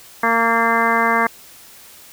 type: harmonic tone with a mistuned harmonic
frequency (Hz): 230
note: A#3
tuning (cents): -23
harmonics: 1 / 2 / 3 / 4 / 5 / 6 / 7 / 8 / 9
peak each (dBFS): -24 / -24 / -23 / -21 / -19 / -28 / -21 / -26 / -23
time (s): 0.23-1.27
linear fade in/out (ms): 5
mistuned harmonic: 8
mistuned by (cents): -35
effects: white hiss -43 dBFS RMS until 2.12 s